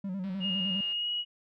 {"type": "tone with vibrato", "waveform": "triangle", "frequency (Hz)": 190, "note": "F#3", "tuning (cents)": 46, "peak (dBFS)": -30, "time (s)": [0.04, 0.81], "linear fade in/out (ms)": 5, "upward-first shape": "square", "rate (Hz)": 9.8, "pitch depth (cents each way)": 68}
{"type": "click train", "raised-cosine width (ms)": 0.3, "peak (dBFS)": -39, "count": 132, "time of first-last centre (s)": [0.24, 0.926], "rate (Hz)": 191}
{"type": "tone with pitch glide", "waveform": "sine", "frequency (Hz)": [2848, 2906], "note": ["F7", "F#7"], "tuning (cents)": [33, -32], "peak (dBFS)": -29, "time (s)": [0.4, 1.25], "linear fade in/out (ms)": 50, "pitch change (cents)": 35, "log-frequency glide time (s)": [0.9, 1.09]}
{"effects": []}